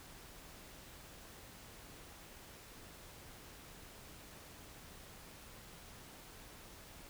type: silence
effects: pink hiss -55 dBFS RMS until 7.09 s